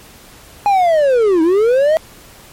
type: linear two-way sweep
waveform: triangle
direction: down then up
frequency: 832 to 312.4 to 649 Hz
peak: -7 dBFS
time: 0.66-1.97 s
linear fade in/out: 0 ms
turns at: 1.42 s
effects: pink hiss -41 dBFS RMS until 2.52 s + MP3 64 kbps